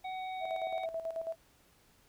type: harmonic tone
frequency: 749 Hz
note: F#5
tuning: 21 cents sharp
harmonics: 1 / 3 / 5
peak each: -37 / -47 / -51 dBFS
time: 0.04-0.86 s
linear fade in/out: 10 ms
type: tone with tremolo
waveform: sine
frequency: 655 Hz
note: E5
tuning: 11 cents flat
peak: -33 dBFS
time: 0.4-1.36 s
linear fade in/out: 50 ms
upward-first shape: square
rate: 9.2 Hz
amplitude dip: 65%
effects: pink hiss -66 dBFS RMS until 2.08 s